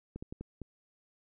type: clicks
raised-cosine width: 3 ms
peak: -28 dBFS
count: 5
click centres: 0.16 / 0.225 / 0.325 / 0.41 / 0.617 s
effects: none